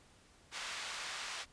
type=band-pass noise; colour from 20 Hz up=pink; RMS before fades=-43 dBFS; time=0.51-1.46 s; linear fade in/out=50 ms; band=1200 to 6300 Hz; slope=12 dB/octave; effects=pink hiss -64 dBFS RMS until 1.52 s + resampled to 22050 Hz